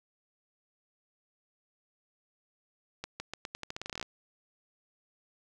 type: accelerating click train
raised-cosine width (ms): 0.2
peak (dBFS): -20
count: 17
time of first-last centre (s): 3.04-4.027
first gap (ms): 160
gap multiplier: 0.85
effects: none